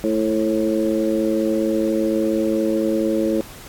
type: harmonic tone with a mistuned harmonic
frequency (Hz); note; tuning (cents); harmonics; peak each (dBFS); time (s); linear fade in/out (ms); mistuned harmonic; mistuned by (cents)
110; A2; 0; 2 / 3 / 4 / 5; -23 / -20 / -25 / -23; 0.04-3.41; 0; 5; -18
effects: pink hiss -40 dBFS RMS until 3.68 s + AAC 64 kbps